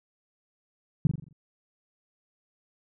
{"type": "tone with echo", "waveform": "sine", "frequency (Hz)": 150, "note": "D3", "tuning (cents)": 37, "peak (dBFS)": -16, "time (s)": [1.05, 1.07], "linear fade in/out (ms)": 2, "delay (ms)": 43, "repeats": 6, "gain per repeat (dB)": -6, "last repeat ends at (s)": 1.328, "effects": []}